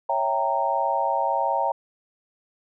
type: chord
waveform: sine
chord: C# diminished seventh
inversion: none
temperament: equal with one note detuned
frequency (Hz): 554.4 / 659.3 / 784 / 925.4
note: C#5 / E5 / G5 / Bb5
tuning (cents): 0 / 0 / 0 / -13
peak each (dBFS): -28 / -28 / -26 / -24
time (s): 0.09-1.72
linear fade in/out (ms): 5
effects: none